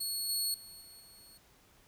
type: tone with level steps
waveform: 20% pulse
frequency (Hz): 4361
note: C#8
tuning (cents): -29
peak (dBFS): -28 / -25 / -43 / -46 / -49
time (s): 0-1.38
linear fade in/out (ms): 10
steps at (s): 0.29 / 0.54 / 0.81 / 1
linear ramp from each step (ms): 2
effects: pink hiss -64 dBFS RMS until 1.87 s